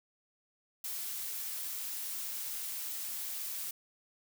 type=noise; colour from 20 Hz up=blue; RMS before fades=-39 dBFS; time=0.84-3.71 s; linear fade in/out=5 ms; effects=none